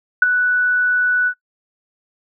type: tone with ADSR envelope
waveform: sine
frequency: 1482 Hz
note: F#6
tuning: 2 cents sharp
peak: -4 dBFS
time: 0.22-1.34 s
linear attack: 4 ms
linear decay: 18 ms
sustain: -9 dB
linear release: 70 ms
effects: noise-tail reverb RT60 0.1 s tail -21 dB re dry